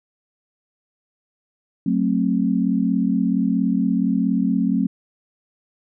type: chord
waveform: sine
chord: F# diminished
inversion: none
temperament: just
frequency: 185 / 222 / 266.4 Hz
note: F#3 / A3 / C4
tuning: 0 / +16 / +31 cents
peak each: -21 dBFS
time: 1.86-4.87 s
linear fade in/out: 5 ms
effects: none